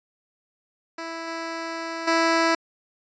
10% pulse tone with level steps, 329.6 Hz, E4, in tune, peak -23 / -21 / -10 dBFS, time 0.98-2.55 s, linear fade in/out 5 ms, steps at 1.27 / 2.07 s, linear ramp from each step 10 ms, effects resampled to 16000 Hz

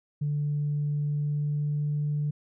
sine tone with pitch glide, 146.83 to 147.77 Hz, D3 to D3, 0 to +11 cents, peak -24 dBFS, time 0.21-2.31 s, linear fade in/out 10 ms, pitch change +11 cents, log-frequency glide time 1.05-1.97 s, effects tanh soft clip ceiling -21 dBFS

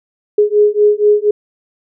sine beating tone pair, 415.3 / 419.5 Hz, G#4 / G#4, 0 / +17 cents, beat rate 4.2 Hz, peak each -11 dBFS, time 0.38-1.31 s, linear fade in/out 5 ms, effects none

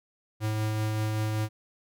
square tone with tremolo, 108.1 Hz, A2, 30 cents flat, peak -26 dBFS, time 0.4-1.49 s, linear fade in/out 50 ms, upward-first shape triangle, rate 5.2 Hz, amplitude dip 25%, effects none

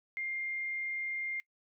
sine tone, 2112 Hz, C7, 16 cents sharp, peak -34 dBFS, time 0.17-1.4 s, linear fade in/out 0 ms, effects noise-tail reverb RT60 0.1 s tail -23 dB re dry

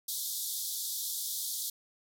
white band-pass noise, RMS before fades -36 dBFS, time 0.08-1.7 s, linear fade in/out 5 ms, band 3400 to 16000 Hz, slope 96 dB/octave, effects none

